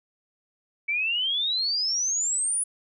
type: exponential sweep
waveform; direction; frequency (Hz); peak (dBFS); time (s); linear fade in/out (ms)
sine; up; 2273 to 10010; -23; 0.88-2.64; 10
effects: none